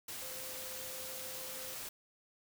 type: tone in noise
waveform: sine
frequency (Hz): 519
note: C5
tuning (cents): -14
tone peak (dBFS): -51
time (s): 0.22-1.75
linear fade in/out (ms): 5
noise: white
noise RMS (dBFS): -44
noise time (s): 0.08-1.89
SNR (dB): -10
effects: none